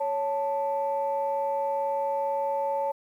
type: tone pair together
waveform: sine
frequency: 556.3 / 881 Hz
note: C#5 / A5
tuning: +6 / +2 cents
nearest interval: minor sixth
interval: 796 cents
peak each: -27 dBFS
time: 0-2.92 s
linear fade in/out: 10 ms
effects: tanh soft clip ceiling -18 dBFS + 10-bit

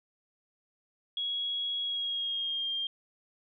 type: tone with pitch glide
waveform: sine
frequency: 3325 to 3202 Hz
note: G#7 to G7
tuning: +1 to +36 cents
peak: -30 dBFS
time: 1.17-2.87 s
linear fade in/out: 2 ms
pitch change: -65 cents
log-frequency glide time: 1.81-2.71 s
effects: none

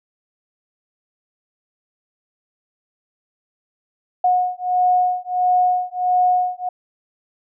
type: beating tone pair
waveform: sine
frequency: 726 / 727.5 Hz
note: F#5 / F#5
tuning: -33 / -29 cents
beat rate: 1.5 Hz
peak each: -18 dBFS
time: 4.24-6.69 s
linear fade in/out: 5 ms
effects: none

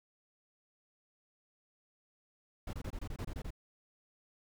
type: noise bursts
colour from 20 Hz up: brown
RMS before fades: -40 dBFS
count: 10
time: 2.67-3.506 s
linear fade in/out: 5 ms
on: 62 ms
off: 24 ms
effects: none

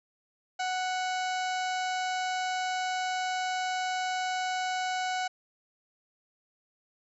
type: harmonic tone with a mistuned harmonic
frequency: 740 Hz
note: F#5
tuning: in tune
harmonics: 1 / 2 / 3 / 4 / 5 / 6 / 7 / 8 / 9 / 10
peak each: -30 / -36 / -40 / -42 / -44 / -46 / -47 / -48 / -49 / -50 dBFS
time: 0.59-5.28 s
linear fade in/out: 10 ms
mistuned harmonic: 5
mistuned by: +100 cents
effects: none

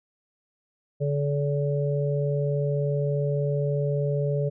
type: harmonic tone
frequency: 143.4 Hz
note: D3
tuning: 41 cents flat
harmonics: 1 / 3 / 4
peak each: -24 / -29 / -30 dBFS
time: 1-4.5 s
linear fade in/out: 20 ms
effects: none

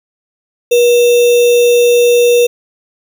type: tone with sample-and-hold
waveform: sine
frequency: 480.6 Hz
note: B4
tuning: 47 cents flat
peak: -5 dBFS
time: 0.71-2.47 s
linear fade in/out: 10 ms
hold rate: 3150 Hz
effects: none

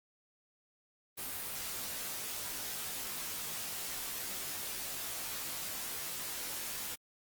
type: noise with comb filter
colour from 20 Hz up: white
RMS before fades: -40 dBFS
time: 1.17-6.96 s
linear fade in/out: 20 ms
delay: 17 ms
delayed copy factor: -0.95
effects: Opus 32 kbps

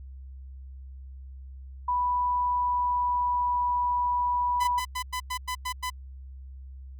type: tone with pitch glide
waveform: sine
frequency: 986 to 979.8 Hz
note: B5 to B5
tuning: -3 to -14 cents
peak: -23 dBFS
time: 1.88-4.8 s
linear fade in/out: 5 ms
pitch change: -11 cents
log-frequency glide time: 2.25-3.62 s
type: tone bursts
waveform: sawtooth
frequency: 1005 Hz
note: B5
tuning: 30 cents sharp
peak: -25 dBFS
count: 8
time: 4.6-5.902 s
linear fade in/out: 10 ms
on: 77 ms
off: 98 ms
effects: added 66 Hz sine -40 dBFS peak until 6.99 s

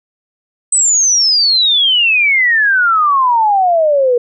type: exponential sweep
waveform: sine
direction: down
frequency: 8220 to 473.4 Hz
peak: -8 dBFS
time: 0.72-4.18 s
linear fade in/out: 5 ms
effects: none

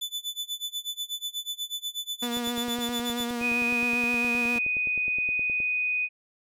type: tone with tremolo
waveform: 40% pulse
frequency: 3492 Hz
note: A7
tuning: 14 cents flat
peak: -27 dBFS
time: 0.01-3.31 s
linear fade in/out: 10 ms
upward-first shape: sine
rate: 8.2 Hz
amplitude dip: 95%
type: tone with vibrato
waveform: sawtooth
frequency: 239.3 Hz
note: A#3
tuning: 46 cents sharp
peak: -25 dBFS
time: 2.22-4.59 s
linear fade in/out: 10 ms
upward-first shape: sine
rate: 7.5 Hz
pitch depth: 22 cents each way
type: click train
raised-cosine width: 2 ms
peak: -29 dBFS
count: 32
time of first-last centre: 2.37-5.603 s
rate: 9.59 Hz
type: tone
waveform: sine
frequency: 2489 Hz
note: D#7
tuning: in tune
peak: -24 dBFS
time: 3.4-6.09 s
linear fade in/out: 50 ms
effects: none

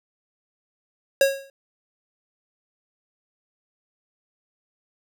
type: tone with exponential decay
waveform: square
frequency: 547 Hz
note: C#5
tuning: 23 cents flat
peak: -12 dBFS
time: 1.21-1.5 s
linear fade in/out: 2 ms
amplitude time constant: 63 ms
effects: none

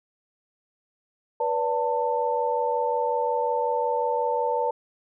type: tone cluster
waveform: sine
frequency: 489.5 / 575 / 892 Hz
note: B4 / D5 / A5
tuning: -15 / -37 / +23 cents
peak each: -26 / -29 / -25 dBFS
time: 1.4-4.71 s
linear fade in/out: 5 ms
effects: none

